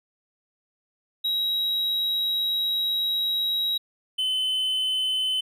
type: tone pair in turn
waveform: triangle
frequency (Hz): 3842 / 3041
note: B7 / F#7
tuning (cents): -48 / +47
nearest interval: major third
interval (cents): 405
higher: first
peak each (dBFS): -21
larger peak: neither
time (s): 1.24-3.78 / 4.18-5.41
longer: first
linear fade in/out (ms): 10
effects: none